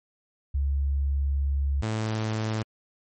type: tone pair in turn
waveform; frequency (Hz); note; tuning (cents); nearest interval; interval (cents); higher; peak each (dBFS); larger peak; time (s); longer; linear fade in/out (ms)
sine / sawtooth; 69.6 / 109.72; C#2 / A2; +8 / -4; minor sixth; 788; second; -22; neither; 0.54-1.82 / 1.82-2.63; first; 10
effects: MP3 32 kbps